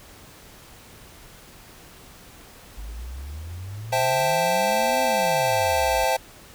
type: exponential two-way sweep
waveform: sine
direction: up then down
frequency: 49.17 to 261.6 to 49.17 Hz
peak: -32 dBFS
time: 2.77-6.05 s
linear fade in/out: 10 ms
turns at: 5.02 s
type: chord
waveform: square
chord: A minor seventh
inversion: first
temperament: equal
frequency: 523.3 / 659.3 / 784 / 880 Hz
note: C5 / E5 / G5 / A5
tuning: 0 / 0 / 0 / 0 cents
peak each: -26 dBFS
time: 3.92-6.17 s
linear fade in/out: 10 ms
effects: pink hiss -47 dBFS RMS until 6.54 s